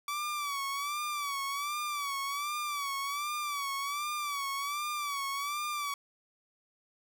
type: tone with vibrato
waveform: sawtooth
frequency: 1150 Hz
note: D6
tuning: 37 cents flat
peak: -29 dBFS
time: 0.08-5.94 s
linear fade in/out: 2 ms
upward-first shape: sine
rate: 1.3 Hz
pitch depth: 77 cents each way
effects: none